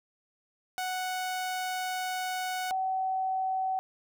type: tone pair in turn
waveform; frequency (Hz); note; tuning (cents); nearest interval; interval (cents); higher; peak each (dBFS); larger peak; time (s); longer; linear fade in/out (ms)
sawtooth / sine; 740 / 757.7; F#5 / F#5; 0 / +41; unison; 41; second; -27 / -27; neither; 0.78-2.71 / 2.71-3.79; first; 0
effects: none